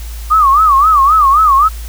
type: tone with vibrato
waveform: sine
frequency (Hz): 1181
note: D6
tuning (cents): +9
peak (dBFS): -5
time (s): 0.3-1.69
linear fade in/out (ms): 20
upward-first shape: sine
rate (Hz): 3.8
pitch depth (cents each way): 170
effects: added 56 Hz sine -22 dBFS peak until 1.88 s + white hiss -35 dBFS RMS until 1.88 s